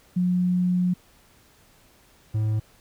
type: tone pair in turn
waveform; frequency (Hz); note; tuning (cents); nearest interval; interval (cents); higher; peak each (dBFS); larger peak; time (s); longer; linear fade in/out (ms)
sine / triangle; 179.9 / 108.31; F#3 / A2; -48 / -27; major sixth; 879; first; -19; neither; 0.16-0.94 / 2.34-2.6; first; 10
effects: pink hiss -57 dBFS RMS until 2.8 s